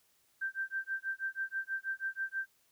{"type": "tone with tremolo", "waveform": "sine", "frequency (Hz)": 1568, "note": "G6", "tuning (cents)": 0, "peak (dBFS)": -31, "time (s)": [0.41, 2.47], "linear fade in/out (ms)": 10, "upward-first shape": "sine", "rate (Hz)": 6.2, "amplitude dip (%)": 100, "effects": ["white hiss -71 dBFS RMS until 2.71 s"]}